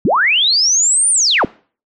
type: linear two-way sweep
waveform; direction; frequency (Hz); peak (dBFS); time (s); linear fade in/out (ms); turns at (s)
sine; up then down; 127.5 to 9390 to 127.5; -10; 0.05-1.45; 2; 1.1
effects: noise-tail reverb RT60 0.4 s tail -22 dB re dry